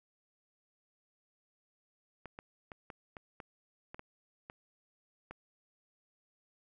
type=clicks; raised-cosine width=0.5 ms; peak=-30 dBFS; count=10; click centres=2.257 / 2.389 / 2.718 / 2.902 / 3.168 / 3.402 / 3.945 / 3.994 / 4.499 / 5.31 s; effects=none